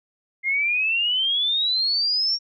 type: exponential sweep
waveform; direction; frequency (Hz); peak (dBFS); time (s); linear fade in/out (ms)
sine; up; 2100 to 5588; -19; 0.43-2.39; 50
effects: none